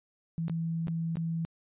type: tone with dropouts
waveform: sine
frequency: 164.81 Hz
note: E3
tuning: in tune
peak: -29 dBFS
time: 0.38-1.45 s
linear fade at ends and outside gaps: 0 ms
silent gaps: 0.482-0.497 / 0.872-0.882 / 1.156-1.17 s
effects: resampled to 8000 Hz